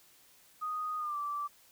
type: tone with pitch glide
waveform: sine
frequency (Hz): 1242 to 1165.5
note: D#6 to D6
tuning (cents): -3 to -14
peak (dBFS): -33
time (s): 0.61-1.48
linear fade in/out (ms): 20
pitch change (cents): -111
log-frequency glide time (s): 0.98-1.17
effects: white hiss -62 dBFS RMS until 1.71 s